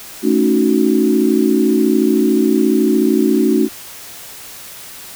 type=chord; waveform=sine; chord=D# half-diminished seventh; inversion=second; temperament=equal; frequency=220 / 277.2 / 311.1 / 370 Hz; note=A3 / C#4 / D#4 / F#4; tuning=0 / 0 / 0 / 0 cents; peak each=-16 dBFS; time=0.22-3.69 s; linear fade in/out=50 ms; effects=white hiss -34 dBFS RMS until 5.15 s